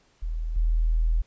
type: tone with level steps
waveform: sine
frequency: 40.4 Hz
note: E1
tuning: 34 cents flat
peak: -26 / -19 dBFS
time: 0.22-1.22 s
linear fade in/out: 10 ms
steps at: 0.56 s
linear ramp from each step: 5 ms
effects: pink hiss -63 dBFS RMS until 1.26 s + resampled to 16000 Hz